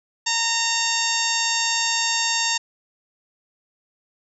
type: harmonic tone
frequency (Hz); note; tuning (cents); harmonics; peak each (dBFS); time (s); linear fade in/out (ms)
919; A#5; -25; 1 / 2 / 3 / 4 / 5 / 6 / 7 / 8; -28 / -28 / -28 / -28 / -28 / -28 / -28 / -28; 0.26-2.58; 10
effects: none